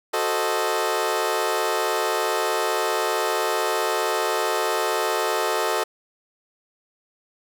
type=chord; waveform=20% pulse; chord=F# diminished seventh; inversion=none; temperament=equal; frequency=370 / 440 / 523.3 / 622.3 Hz; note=F#4 / A4 / C5 / Eb5; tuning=0 / 0 / 0 / 0 cents; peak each=-23 / -20 / -25 / -22 dBFS; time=0.13-5.84 s; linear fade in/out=10 ms; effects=none